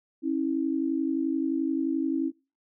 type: tone pair together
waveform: sine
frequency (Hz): 271.9 / 323.4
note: C#4 / E4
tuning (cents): -33 / -33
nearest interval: minor third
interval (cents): 300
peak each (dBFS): -27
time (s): 0.22-2.32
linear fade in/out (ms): 50
effects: noise-tail reverb RT60 0.3 s tail -22 dB re dry